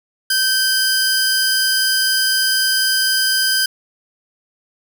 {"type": "tone pair together", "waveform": "sawtooth", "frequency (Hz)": [1553, 4930], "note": ["G6", "D#8"], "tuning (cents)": [-17, -17], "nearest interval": "octave + minor sixth", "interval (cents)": 2000, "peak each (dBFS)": -14, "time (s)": [0.3, 3.66], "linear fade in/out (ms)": 5, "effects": []}